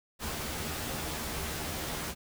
pink noise with comb filter, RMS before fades -36 dBFS, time 0.19-2.15 s, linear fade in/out 50 ms, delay 13 ms, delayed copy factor +0.6, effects none

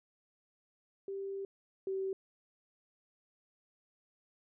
sine tone pair in turn, 392 / 384.2 Hz, G4 / G4, 0 / -35 cents, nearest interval unison, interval 35 cents, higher first, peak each -37 / -33 dBFS, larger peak second, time 1.08-1.45 / 1.87-2.13 s, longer first, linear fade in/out 2 ms, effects none

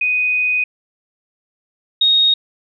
sine tone pair in turn, 2493 / 3735 Hz, D#7 / A#7, +3 / +3 cents, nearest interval perfect fifth, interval 700 cents, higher second, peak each -14 / -10 dBFS, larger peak second, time 0.01-0.64 / 2.01-2.34 s, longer first, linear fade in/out 5 ms, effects none

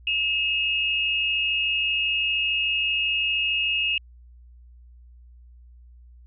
sine tone pair together, 2594 / 2839 Hz, E7 / F7, -28 / +28 cents, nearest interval major second, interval 156 cents, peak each -24 dBFS, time 0.07-3.98 s, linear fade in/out 2 ms, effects added 60 Hz sine -46 dBFS peak until 6.26 s

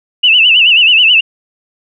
sine tone with vibrato, 2794 Hz, F7, in tune, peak -4 dBFS, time 0.23-1.21 s, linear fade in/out 10 ms, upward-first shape sine, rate 9.3 Hz, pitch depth 130 cents each way, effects none

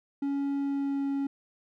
triangle tone with pitch glide, 279.7 to 277.3 Hz, C#4 to C#4, +16 to +1 cents, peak -25 dBFS, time 0.22-1.27 s, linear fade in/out 5 ms, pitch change -15 cents, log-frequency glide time 0.57-1.07 s, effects none

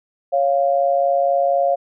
sine tone pair together, 554.4 / 698.5 Hz, C#5 / F5, 0 / 0 cents, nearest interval major third, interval 400 cents, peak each -17 dBFS, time 0.32-1.76 s, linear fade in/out 20 ms, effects none

